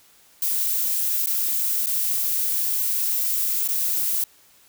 violet noise with dropouts, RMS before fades -23 dBFS, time 0.42-4.24 s, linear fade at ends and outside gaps 2 ms, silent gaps 1.261-1.27 / 1.861-1.868 / 3.677-3.687 s, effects white hiss -55 dBFS RMS until 4.68 s

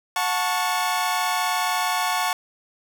sawtooth chord, F# minor, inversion none, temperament equal with one note detuned, 726 / 880 / 1108.7 Hz, F#5 / A5 / C#6, -33 / 0 / 0 cents, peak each -22 dBFS, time 0.16-2.33 s, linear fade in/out 2 ms, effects none

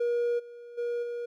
triangle tone with level steps, 477.1 Hz, A#4, 40 cents sharp, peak -22 / -41 / -26 / -30 dBFS, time 0-1.26 s, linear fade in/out 10 ms, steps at 0.38 / 0.77 / 1.02 s, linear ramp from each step 20 ms, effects tanh soft clip ceiling -18 dBFS

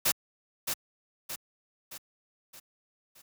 white noise with echo, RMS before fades -25 dBFS, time 0.05-0.12 s, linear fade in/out 10 ms, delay 620 ms, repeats 5, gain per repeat -6 dB, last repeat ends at 3.22 s, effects high-pass 80 Hz 12 dB/octave

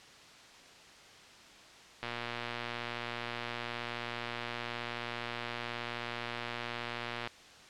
click train, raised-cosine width 0.3 ms, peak -21 dBFS, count 625, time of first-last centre 2.03-7.274 s, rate 119 Hz, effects white hiss -54 dBFS RMS until 7.69 s + low-pass 5000 Hz 12 dB/octave

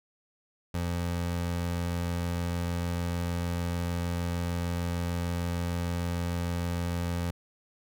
25% pulse tone, 86.6 Hz, F2, 14 cents flat, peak -25 dBFS, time 0.74-7.31 s, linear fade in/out 5 ms, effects none

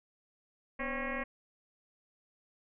sine tone with frequency modulation, 828 Hz, G#5, 5 cents flat, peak -33 dBFS, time 0.79-1.24 s, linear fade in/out 10 ms, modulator 269 Hz, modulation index 5.4, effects none

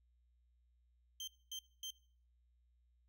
30% pulse tone bursts, 3136 Hz, G7, in tune, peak -40 dBFS, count 3, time 1.2-1.905 s, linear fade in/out 2 ms, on 75 ms, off 240 ms, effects noise-tail reverb RT60 0.5 s tail -21 dB re dry + added 60 Hz sine -70 dBFS peak until 3.08 s

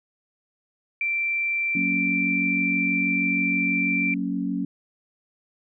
sine tone, 2349 Hz, D7, in tune, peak -22 dBFS, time 1.01-4.14 s, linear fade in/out 2 ms
sine chord, F# major, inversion none, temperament just, 185 / 231.2 / 277.5 Hz, F#3 / A#3 / C#4, 0 / -14 / +2 cents, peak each -28 / -30 / -27 dBFS, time 1.75-4.65 s, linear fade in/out 5 ms
effects none

